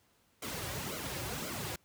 pink noise with flanger, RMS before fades -39 dBFS, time 0.42-1.76 s, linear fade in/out 5 ms, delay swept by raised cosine 1.1 to 4.6 ms, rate 1.9 Hz, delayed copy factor -0.8, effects pink hiss -70 dBFS RMS until 1.84 s + high-pass 60 Hz 12 dB/octave

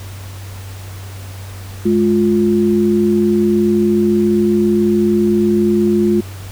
sine tone pair together, 210.8 / 351.1 Hz, G#3 / F4, +26 / +9 cents, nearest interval major sixth, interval 883 cents, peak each -13 dBFS, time 1.85-6.21 s, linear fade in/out 10 ms, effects added 96 Hz sine -28 dBFS peak until 6.51 s + pink hiss -37 dBFS RMS until 6.51 s

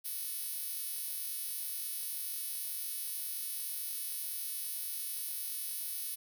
5% pulse tone with high-pass filter, 370.7 Hz, F#4, 3 cents sharp, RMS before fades -39 dBFS, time 0.04-6.16 s, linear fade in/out 20 ms, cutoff 11000 Hz, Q 0.69, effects none

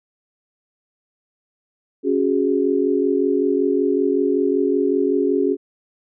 sine chord, C# suspended fourth, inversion none, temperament equal, 277.2 / 370 / 415.3 Hz, C#4 / F#4 / G#4, 0 / 0 / 0 cents, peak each -20 dBFS, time 2.03-5.57 s, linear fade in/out 50 ms, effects none

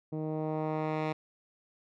10% pulse tone with low-pass filter sweep, 155.56 Hz, D#3, in tune, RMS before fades -33 dBFS, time 0.12-1.13 s, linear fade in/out 10 ms, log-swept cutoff 360 to 2900 Hz, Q 0.81, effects none

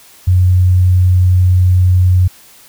sine tone, 91.1 Hz, F#2, 26 cents flat, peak -6 dBFS, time 0.27-2.28 s, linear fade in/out 10 ms, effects white hiss -42 dBFS RMS until 2.68 s

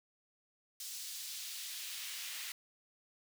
pink noise with high-pass filter sweep, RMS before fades -44 dBFS, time 0.8-2.52 s, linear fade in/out 2 ms, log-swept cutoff 4900 to 2300 Hz, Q 1.1, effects none

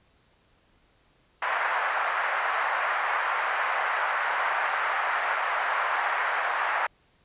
white band-pass noise, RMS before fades -27 dBFS, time 1.42-6.87 s, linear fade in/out 5 ms, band 690 to 1800 Hz, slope 24 dB/octave, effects pink hiss -64 dBFS RMS until 7.24 s + resampled to 8000 Hz

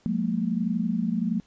sine tone cluster, 179 / 210 / 231.4 Hz, F3 / G#3 / A#3, +43 / +19 / -13 cents, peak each -28 / -28 / -27 dBFS, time 0.06-1.4 s, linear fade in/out 0 ms, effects pink hiss -62 dBFS RMS until 1.46 s + resampled to 16000 Hz

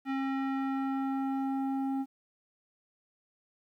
square tone with low-pass filter sweep, 269.5 Hz, C#4, 49 cents flat, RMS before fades -32 dBFS, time 0.05-2.06 s, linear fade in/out 50 ms, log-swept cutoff 2200 to 680 Hz, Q 1.3, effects 11-bit

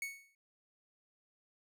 45% pulse tone with exponential decay, 2217 Hz, C#7, in tune, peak -35 dBFS, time 0.02-0.35 s, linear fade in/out 2 ms, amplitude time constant 71 ms, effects none

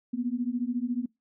sine beating tone pair, 236.8 / 250.8 Hz, A#3 / B3, +27 / +27 cents, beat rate 14 Hz, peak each -30 dBFS, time 0.13-1.06 s, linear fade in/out 10 ms, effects noise-tail reverb RT60 0.2 s tail -24 dB re dry

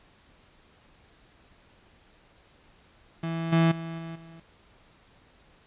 35% pulse tone with level steps, 164.81 Hz, E3, in tune, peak -27 / -17 / -32 / -34 / -44 dBFS, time 3.23-4.4 s, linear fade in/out 5 ms, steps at 3.52 / 3.71 / 3.98 / 4.15 s, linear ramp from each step 10 ms, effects pink hiss -59 dBFS RMS until 5.66 s + resampled to 8000 Hz

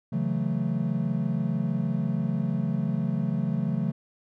triangle chord, F# minor seventh, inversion second, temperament equal, 138.59 / 164.81 / 185 / 220 Hz, C#3 / E3 / F#3 / A3, 0 / 0 / 0 / 0 cents, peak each -28 dBFS, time 0.12-3.92 s, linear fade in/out 10 ms, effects none

